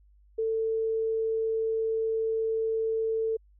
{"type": "tone", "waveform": "sine", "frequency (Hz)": 445.8, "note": "A4", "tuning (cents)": 23, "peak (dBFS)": -25, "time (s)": [0.38, 3.37], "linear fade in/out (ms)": 10, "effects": ["added 50 Hz sine -56 dBFS peak until 3.59 s"]}